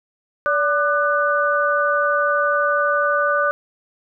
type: tone cluster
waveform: sine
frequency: 578 / 1198 / 1490 Hz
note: D5 / D6 / F#6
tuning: -28 / +34 / +12 cents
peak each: -20 dBFS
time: 0.46-3.51 s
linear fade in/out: 0 ms
effects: none